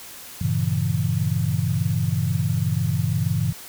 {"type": "chord", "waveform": "sine", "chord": "G diminished seventh", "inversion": "none", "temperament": "equal", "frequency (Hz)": [98, 116.54, 138.59, 164.81], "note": ["G2", "Bb2", "Db3", "Fb3"], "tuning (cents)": [0, 0, 0, 0], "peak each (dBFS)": -25, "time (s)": [0.41, 3.53], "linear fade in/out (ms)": 5, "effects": ["white hiss -40 dBFS RMS until 3.68 s"]}